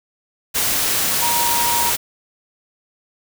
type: tone in noise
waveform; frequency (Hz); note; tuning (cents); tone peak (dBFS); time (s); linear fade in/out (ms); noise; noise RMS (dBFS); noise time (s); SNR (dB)
sine; 946; A#5; +25; -20; 1.21-1.91; 20; white; -19; 0.54-1.97; -4
effects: none